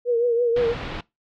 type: tone with vibrato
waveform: sine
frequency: 474.4 Hz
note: A#4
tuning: 30 cents sharp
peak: -17 dBFS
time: 0.05-0.75 s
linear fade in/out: 50 ms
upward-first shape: triangle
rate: 6 Hz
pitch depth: 67 cents each way
type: low-pass noise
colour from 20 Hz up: pink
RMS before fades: -32 dBFS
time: 0.56-1.01 s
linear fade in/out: 5 ms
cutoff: 3700 Hz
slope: 24 dB/octave
effects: noise-tail reverb RT60 0.2 s tail -22 dB re dry